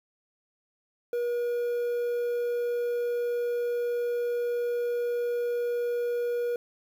triangle tone with quantisation, 479.8 Hz, A#4, 50 cents sharp, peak -24 dBFS, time 1.13-6.56 s, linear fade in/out 2 ms, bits 9, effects none

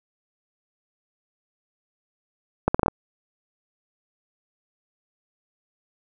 accelerating click train, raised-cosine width 1 ms, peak -4 dBFS, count 6, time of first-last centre 2.68-2.882 s, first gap 65 ms, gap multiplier 0.76, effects none

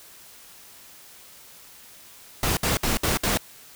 pink noise bursts, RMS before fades -23 dBFS, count 5, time 2.43-3.374 s, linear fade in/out 2 ms, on 140 ms, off 61 ms, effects white hiss -48 dBFS RMS until 3.75 s

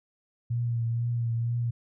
sine tone with vibrato, 117.5 Hz, A#2, 14 cents sharp, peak -25 dBFS, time 0.5-1.71 s, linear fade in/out 10 ms, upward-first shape triangle, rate 2.1 Hz, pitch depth 36 cents each way, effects none

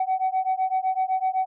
sine beating tone pair, 750 / 757.9 Hz, F#5 / F#5, +23 / +41 cents, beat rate 7.9 Hz, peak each -23 / -23 dBFS, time 0-1.46 s, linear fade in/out 5 ms, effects tanh soft clip ceiling -17 dBFS

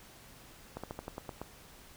slowing click train, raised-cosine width 1 ms, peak -25 dBFS, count 8, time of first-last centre 0.77-1.416 s, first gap 66 ms, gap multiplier 1.11, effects pink hiss -55 dBFS RMS until 1.96 s

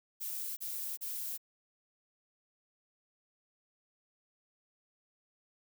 violet noise bursts, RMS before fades -39 dBFS, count 3, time 0.2-1.378 s, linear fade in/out 20 ms, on 370 ms, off 34 ms, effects none

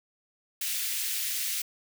white high-pass noise, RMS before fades -31 dBFS, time 0.61-1.62 s, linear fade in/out 5 ms, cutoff 1900 Hz, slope 24 dB/octave, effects none

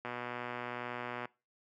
click train, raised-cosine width 0.5 ms, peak -24 dBFS, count 148, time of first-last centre 0.05-1.255 s, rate 122 Hz, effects noise-tail reverb RT60 0.3 s tail -23 dB re dry + high-pass 150 Hz 12 dB/octave

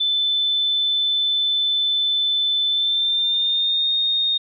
sine tone with pitch glide, 3520 to 3691 Hz, A7 to A#7, 0 to -18 cents, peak -17 dBFS, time 0-4.38 s, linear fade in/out 10 ms, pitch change +82 cents, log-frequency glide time 2.69-3.93 s, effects none

